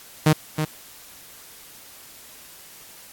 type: tone with echo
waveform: sawtooth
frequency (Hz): 154.6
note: D#3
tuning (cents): -11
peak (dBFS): -9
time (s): 0.26-0.33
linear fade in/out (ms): 5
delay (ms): 320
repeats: 1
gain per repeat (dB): -8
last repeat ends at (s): 0.65
effects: white hiss -45 dBFS RMS until 3.12 s + AAC 64 kbps